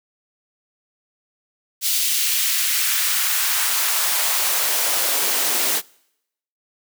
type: noise with high-pass filter sweep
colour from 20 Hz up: white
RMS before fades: -20 dBFS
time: 1.81-5.82 s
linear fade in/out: 50 ms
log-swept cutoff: 3400 to 270 Hz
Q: 1.1
effects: noise-tail reverb RT60 0.8 s tail -25 dB re dry